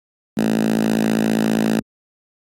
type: tone with high-pass filter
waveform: 5% pulse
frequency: 55 Hz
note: A1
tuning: in tune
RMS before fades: -18 dBFS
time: 0.37-1.8 s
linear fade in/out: 5 ms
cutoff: 210 Hz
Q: 4.9
effects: AAC 48 kbps